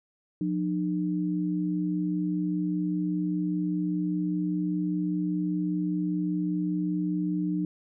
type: tone pair together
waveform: sine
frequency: 178.16 / 303.2 Hz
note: F3 / D#4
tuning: +35 / -45 cents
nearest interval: major sixth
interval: 920 cents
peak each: -28 dBFS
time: 0.41-7.65 s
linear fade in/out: 2 ms
effects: none